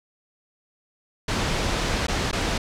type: noise with dropouts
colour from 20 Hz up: pink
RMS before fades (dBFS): -24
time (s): 1.28-2.58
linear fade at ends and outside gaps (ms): 5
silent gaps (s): 2.069-2.082 / 2.314-2.328
effects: low-pass 6000 Hz 12 dB/octave